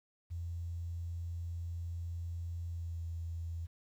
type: tone with pitch glide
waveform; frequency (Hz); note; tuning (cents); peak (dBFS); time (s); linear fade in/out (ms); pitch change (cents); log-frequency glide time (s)
sine; 85.2 to 83.59; F2 to E2; -42 to +25; -37; 0.3-3.67; 20; -33; 2.69-3.01
effects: 11-bit